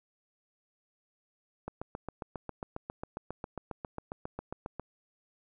click train, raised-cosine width 1 ms, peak -23 dBFS, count 24, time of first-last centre 1.68-4.797 s, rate 7.38 Hz, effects none

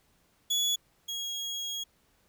30% pulse tone pair in turn, 3400 / 3299 Hz, G#7 / G#7, +40 / -12 cents, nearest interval minor second, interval 52 cents, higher first, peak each -23 / -30 dBFS, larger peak first, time 0.5-0.76 / 1.08-1.84 s, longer second, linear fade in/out 10 ms, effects pink hiss -68 dBFS RMS until 2.28 s

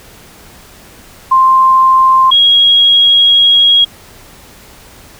sine tone pair in turn, 1049 / 3296 Hz, C6 / G#7, +4 / -14 cents, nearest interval octave + minor sixth, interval 1982 cents, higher second, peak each -4 dBFS, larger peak neither, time 1.31-2.31 / 2.31-3.85 s, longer second, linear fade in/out 10 ms, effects pink hiss -38 dBFS RMS until 5.19 s

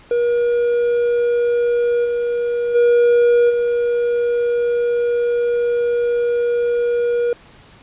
triangle tone with level steps, 478 Hz, A#4, 43 cents sharp, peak -12 / -15 / -8 / -13 dBFS, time 0.11-7.33 s, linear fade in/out 2 ms, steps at 2.04 / 2.74 / 3.49 s, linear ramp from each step 20 ms, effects pink hiss -46 dBFS RMS until 7.82 s + resampled to 8000 Hz

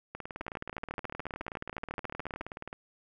two click trains, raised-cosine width 0.5 ms, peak -21 / -24 dBFS, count 29 / 50, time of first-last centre 0.41-2.41 / 0.15-2.729 s, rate 14 / 19 Hz, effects none

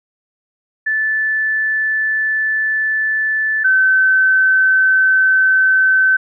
sine tone pair in turn, 1749 / 1532.1 Hz, A6 / G6, -11 / -40 cents, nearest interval major second, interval 229 cents, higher first, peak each -14 / -9 dBFS, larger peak second, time 0.86-3.64 / 3.64-6.17 s, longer first, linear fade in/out 10 ms, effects none

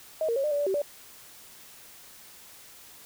sine tone with pitch steps, 631 / 463.5 / 547 / 601 / 576 / 580 / 384 / 579 Hz, D#5 / A#4 / C#5 / D5 / D5 / D5 / G4 / D5, +24 / -10 / -23 / +40 / -34 / -22 / -36 / -25 cents, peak -24 dBFS, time 0.21-0.818 s, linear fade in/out 2 ms, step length 76 ms, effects white hiss -50 dBFS RMS until 3.05 s

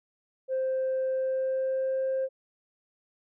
sine tone with pitch glide, 523.3 to 528.5 Hz, C5 to C5, 0 to +17 cents, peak -24 dBFS, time 0.48-2.29 s, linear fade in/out 50 ms, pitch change +17 cents, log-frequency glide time 1.11-2.06 s, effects tanh soft clip ceiling -23 dBFS

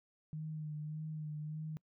sine tone with vibrato, 153.6 Hz, D#3, 22 cents flat, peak -39 dBFS, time 0.33-1.77 s, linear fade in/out 0 ms, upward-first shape sine, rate 1.7 Hz, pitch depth 31 cents each way, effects noise-tail reverb RT60 0.1 s tail -25 dB re dry

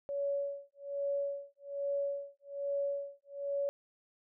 sine tone with tremolo, 563 Hz, C#5, 27 cents sharp, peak -30 dBFS, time 0.09-3.69 s, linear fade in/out 0 ms, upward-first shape sine, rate 1.2 Hz, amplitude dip 100%, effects none

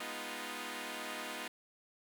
5% pulse chord, F half-diminished seventh, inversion first, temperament equal, 207.7 / 246.9 / 311.1 / 349.2 Hz, Ab3 / Cb4 / Eb4 / F4, 0 / 0 / 0 / 0 cents, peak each -37 / -33 / -34 / -35 dBFS, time 0-1.48 s, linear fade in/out 5 ms, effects none

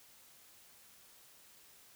silence, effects white hiss -61 dBFS RMS until 1.95 s

